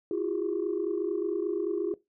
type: tone cluster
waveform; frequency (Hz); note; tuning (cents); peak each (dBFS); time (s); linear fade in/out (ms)
sine; 333 / 361.8 / 406.7; E4 / F#4 / G#4; +18 / -39 / -36; -31 / -31 / -31; 0.11-1.94; 2
effects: noise-tail reverb RT60 0.2 s tail -21 dB re dry + tanh soft clip ceiling -20 dBFS